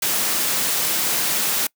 white high-pass noise, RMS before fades -21 dBFS, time 0.02-1.67 s, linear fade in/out 5 ms, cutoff 120 Hz, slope 96 dB/octave, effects noise-tail reverb RT60 0.1 s tail -25 dB re dry

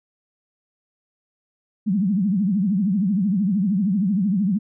sine tone with vibrato, 196 Hz, G3, in tune, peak -17 dBFS, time 1.86-4.59 s, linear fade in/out 20 ms, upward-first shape triangle, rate 13 Hz, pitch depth 230 cents each way, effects none

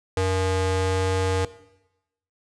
square ring-modulated tone, 190.1 Hz, F#3, 47 cents sharp, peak -18 dBFS, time 0.17-1.45 s, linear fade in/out 2 ms, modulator 280 Hz, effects noise-tail reverb RT60 0.9 s tail -17 dB re dry + resampled to 22050 Hz

